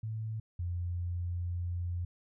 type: tone pair in turn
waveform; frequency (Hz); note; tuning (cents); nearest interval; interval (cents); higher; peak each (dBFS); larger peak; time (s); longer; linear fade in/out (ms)
sine; 110 / 87.69; A2 / F2; 0 / +8; major third; 392; first; -34 / -32; second; 0.03-0.4 / 0.59-2.05; second; 5
effects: none